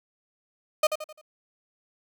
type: tone with echo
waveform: 35% pulse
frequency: 615 Hz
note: D#5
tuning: 20 cents flat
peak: -16 dBFS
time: 0.83-0.87 s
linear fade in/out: 5 ms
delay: 86 ms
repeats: 4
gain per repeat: -8 dB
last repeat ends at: 1.214 s
effects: none